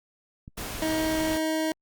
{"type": "clicks", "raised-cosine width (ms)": 5, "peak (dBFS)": -29, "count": 2, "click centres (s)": [0.479, 1.059]}
{"type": "noise", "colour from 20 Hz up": "pink", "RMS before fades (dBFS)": -35, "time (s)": [0.57, 1.38], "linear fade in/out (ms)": 10}
{"type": "tone", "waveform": "25% pulse", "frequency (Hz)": 316.3, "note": "D#4", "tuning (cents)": 29, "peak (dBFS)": -21, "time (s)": [0.82, 1.72], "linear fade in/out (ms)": 2}
{"effects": ["Opus 48 kbps"]}